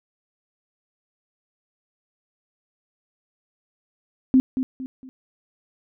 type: tone with echo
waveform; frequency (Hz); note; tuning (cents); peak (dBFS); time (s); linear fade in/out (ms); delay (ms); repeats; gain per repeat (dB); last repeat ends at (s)
sine; 260; C4; -11; -11; 4.34-4.4; 0; 230; 3; -9; 5.09
effects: none